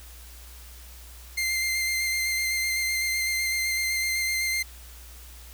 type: tone with vibrato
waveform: sawtooth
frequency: 2093 Hz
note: C7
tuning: in tune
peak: -21 dBFS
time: 1.37-4.63 s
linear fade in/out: 10 ms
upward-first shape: square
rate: 7.9 Hz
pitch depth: 12 cents each way
effects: added 60 Hz sine -44 dBFS peak until 5.53 s + white hiss -49 dBFS RMS until 5.53 s